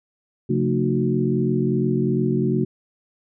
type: tone cluster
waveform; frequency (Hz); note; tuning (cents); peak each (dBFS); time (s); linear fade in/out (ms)
sine; 136.4 / 179.3 / 225 / 304.7 / 367.3; C#3 / F3 / A3 / D#4 / F#4; -28 / +46 / +39 / -36 / -13; -23 / -26 / -23 / -27 / -24; 0.49-2.65; 10
effects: none